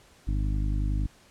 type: harmonic tone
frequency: 50.9 Hz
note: G#1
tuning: 34 cents flat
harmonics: 1 / 2 / 3 / 4 / 5 / 6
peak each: -25 / -32 / -37 / -42 / -40 / -41 dBFS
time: 0.27-1.07 s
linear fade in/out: 10 ms
effects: pink hiss -57 dBFS RMS until 1.3 s + low-pass 10000 Hz 12 dB/octave